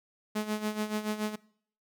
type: tone with tremolo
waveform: sawtooth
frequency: 213 Hz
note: G#3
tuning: 44 cents sharp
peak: -24 dBFS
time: 0.35-1.36 s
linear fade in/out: 10 ms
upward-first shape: sine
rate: 7 Hz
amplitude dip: 70%
effects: noise-tail reverb RT60 0.6 s tail -22 dB re dry